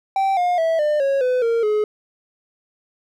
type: tone with pitch steps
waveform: triangle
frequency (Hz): 777 / 712.5 / 653.4 / 599.1 / 549.4 / 503.8 / 462 / 423.7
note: G5 / F5 / E5 / D5 / C#5 / B4 / A#4 / G#4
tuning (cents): -16 / +34 / -15 / +34 / -16 / +34 / -16 / +35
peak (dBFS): -14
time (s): 0.16-1.84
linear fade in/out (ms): 2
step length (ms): 210
effects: none